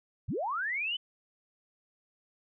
sine linear sweep, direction up, 65.41 to 3072 Hz, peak -30 dBFS, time 0.28-0.97 s, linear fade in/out 10 ms, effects none

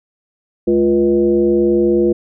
sine tone with frequency modulation, 349.2 Hz, F4, in tune, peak -10 dBFS, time 0.67-2.13 s, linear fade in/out 10 ms, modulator 138 Hz, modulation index 0.91, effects none

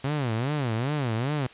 sawtooth tone with vibrato, 129.2 Hz, C3, 21 cents flat, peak -21 dBFS, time 0.04-1.47 s, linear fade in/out 5 ms, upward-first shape sine, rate 2.5 Hz, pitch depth 280 cents each way, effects white hiss -49 dBFS RMS until 1.53 s + resampled to 8000 Hz

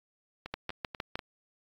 two click trains, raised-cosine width 0.3 ms, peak -17 / -23 dBFS, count 5 / 4, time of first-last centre 0.54-1.155 / 0.46-1.192 s, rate 6.5 / 4.1 Hz, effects AAC 32 kbps

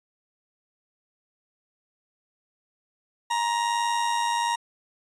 40% pulse tone with amplitude modulation, 940 Hz, A#5, 14 cents sharp, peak -20 dBFS, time 3.3-4.56 s, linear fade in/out 10 ms, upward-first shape sine, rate 101 Hz, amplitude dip 50%, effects resampled to 22050 Hz

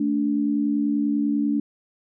sine tone pair together, 219.4 / 289.6 Hz, A3 / D4, -5 / -24 cents, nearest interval perfect fourth, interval 481 cents, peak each -24 / -21 dBFS, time 0-1.6 s, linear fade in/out 5 ms, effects none

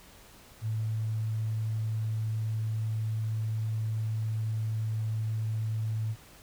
sine tone, 110 Hz, A2, in tune, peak -28 dBFS, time 0.61-6.16 s, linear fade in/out 50 ms, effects pink hiss -54 dBFS RMS until 6.42 s

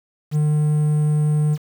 triangle tone with quantisation, 150.9 Hz, D3, 47 cents sharp, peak -13 dBFS, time 0.31-1.58 s, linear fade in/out 50 ms, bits 7, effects none

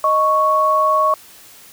sine tone pair together, 621.4 / 1108.7 Hz, D#5 / C#6, -2 / 0 cents, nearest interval minor seventh, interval 1002 cents, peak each -18 / -13 dBFS, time 0.04-1.14 s, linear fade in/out 2 ms, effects white hiss -43 dBFS RMS until 1.72 s

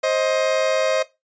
40% pulse tone pair together, 528 / 628.6 Hz, C5 / D#5, +16 / +18 cents, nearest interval minor third, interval 302 cents, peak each -20 dBFS, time 0.03-1.03 s, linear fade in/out 10 ms, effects noise-tail reverb RT60 0.2 s tail -17 dB re dry + resampled to 16000 Hz

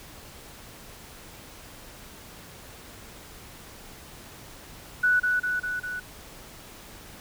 sine tone with echo, 1480 Hz, F#6, in tune, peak -18 dBFS, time 5.03-5.2 s, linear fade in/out 10 ms, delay 200 ms, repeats 4, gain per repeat -3 dB, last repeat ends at 6 s, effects pink hiss -46 dBFS RMS until 7.2 s

